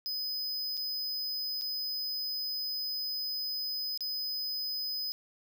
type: tone with dropouts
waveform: square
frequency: 5020 Hz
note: D#8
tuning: 15 cents sharp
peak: -33 dBFS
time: 0.06-5.12 s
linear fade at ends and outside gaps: 0 ms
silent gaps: 0.77-0.775 / 1.612-1.619 / 3.975-4.007 s
effects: none